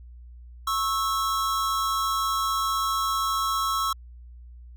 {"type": "tone pair together", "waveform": "square", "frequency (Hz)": [1097, 1312.2], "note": ["C#6", "E6"], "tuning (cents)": [-18, -8], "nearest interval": "minor third", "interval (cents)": 310, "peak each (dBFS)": -27, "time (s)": [0.67, 3.93], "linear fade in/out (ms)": 5, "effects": ["added 60 Hz sine -42 dBFS peak until 4.76 s"]}